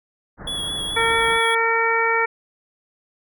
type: low-pass noise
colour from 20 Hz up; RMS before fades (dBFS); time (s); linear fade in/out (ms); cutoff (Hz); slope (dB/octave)
pink; -35; 0.37-1.4; 50; 1900; 96
type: tone with vibrato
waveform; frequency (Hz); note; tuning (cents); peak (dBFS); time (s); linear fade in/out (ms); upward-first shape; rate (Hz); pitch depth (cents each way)
square; 3362; G#7; +20; -25; 0.47-1.55; 5; sine; 4.7; 21
type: harmonic tone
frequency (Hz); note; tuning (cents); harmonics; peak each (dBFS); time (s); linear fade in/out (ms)
456.5; A#4; -36; 1 / 2 / 3 / 4 / 5; -23 / -23 / -23 / -23 / -23; 0.96-2.26; 10
effects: none